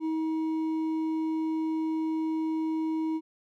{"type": "tone with hard clipping", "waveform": "triangle", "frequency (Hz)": 318.2, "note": "D#4", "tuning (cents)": 39, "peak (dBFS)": -28, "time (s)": [0, 3.21], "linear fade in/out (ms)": 50, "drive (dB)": 8, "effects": []}